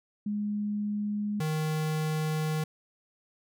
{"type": "tone pair in turn", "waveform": ["sine", "square"], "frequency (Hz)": [207.7, 155.6], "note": ["G#3", "D#3"], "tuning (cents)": [0, 0], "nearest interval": "perfect fourth", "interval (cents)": 500, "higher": "first", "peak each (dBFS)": [-28, -28], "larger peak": "neither", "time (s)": [[0.26, 1.4], [1.4, 2.64]], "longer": "second", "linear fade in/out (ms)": 5, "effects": []}